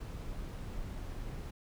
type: noise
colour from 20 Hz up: brown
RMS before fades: -41 dBFS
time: 0-1.51 s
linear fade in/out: 10 ms
effects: none